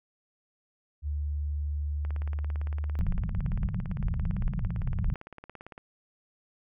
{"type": "tone with pitch glide", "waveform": "sine", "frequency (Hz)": [73.42, 74.53], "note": ["D2", "D2"], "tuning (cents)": [0, 26], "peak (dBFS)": -28, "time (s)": [1.02, 3.07], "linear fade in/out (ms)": 50, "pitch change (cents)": 26, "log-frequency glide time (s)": [1.93, 2.87]}
{"type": "click train", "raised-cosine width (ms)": 0.5, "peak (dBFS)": -29, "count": 67, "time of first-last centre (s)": [2.05, 5.779], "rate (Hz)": 17.7}
{"type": "low-pass noise", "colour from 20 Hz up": "pink", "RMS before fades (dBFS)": -29, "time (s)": [2.99, 5.14], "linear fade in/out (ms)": 0, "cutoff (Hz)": 200, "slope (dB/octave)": 96}
{"effects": []}